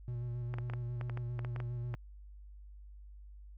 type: tone with vibrato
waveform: triangle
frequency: 120.6 Hz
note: B2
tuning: 41 cents flat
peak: -34 dBFS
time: 0.08-1.95 s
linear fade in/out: 0 ms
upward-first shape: square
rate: 7.4 Hz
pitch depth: 21 cents each way
type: clicks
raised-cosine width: 0.5 ms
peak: -28 dBFS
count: 12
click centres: 0.54 / 0.585 / 0.699 / 0.736 / 1.012 / 1.097 / 1.174 / 1.392 / 1.448 / 1.562 / 1.602 / 1.941 s
effects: added 50 Hz sine -49 dBFS peak until 3.57 s